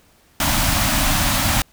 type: band-stop noise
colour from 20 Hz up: pink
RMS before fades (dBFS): -18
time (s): 0.4-1.62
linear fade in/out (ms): 2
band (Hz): 310 to 570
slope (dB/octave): 96
effects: pink hiss -55 dBFS RMS until 1.72 s